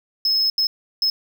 triangle tone bursts at uneven times, 5180 Hz, E8, 31 cents flat, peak -15 dBFS, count 3, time 0.25-0.5 / 0.58-0.67 / 1.02-1.1 s, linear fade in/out 2 ms, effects 8-bit

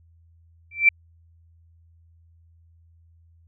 sine tone with exponential growth, 2341 Hz, D7, 6 cents flat, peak -8 dBFS, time 0.71-0.89 s, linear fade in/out 5 ms, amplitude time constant 39 ms, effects added 83 Hz sine -53 dBFS peak until 3.47 s

